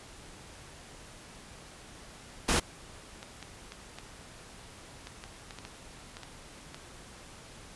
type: noise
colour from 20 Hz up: pink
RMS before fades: -26 dBFS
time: 2.48-2.6 s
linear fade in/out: 10 ms
type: clicks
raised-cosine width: 0.2 ms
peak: -25 dBFS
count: 12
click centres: 3.229 / 3.427 / 3.721 / 3.986 / 5.071 / 5.239 / 5.508 / 5.587 / 5.651 / 6.169 / 6.233 / 6.745 s
effects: pink hiss -50 dBFS RMS until 7.75 s + resampled to 24000 Hz